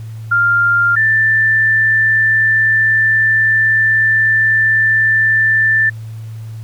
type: tone pair in turn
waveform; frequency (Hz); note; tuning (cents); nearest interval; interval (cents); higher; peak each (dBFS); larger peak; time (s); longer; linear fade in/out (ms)
sine; 1396.9 / 1771.9; F6 / A6; 0 / +12; major third; 412; second; -9; neither; 0.31-0.96 / 0.96-5.9; second; 10
effects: added 111 Hz sine -25 dBFS peak until 6.63 s + pink hiss -47 dBFS RMS until 6.63 s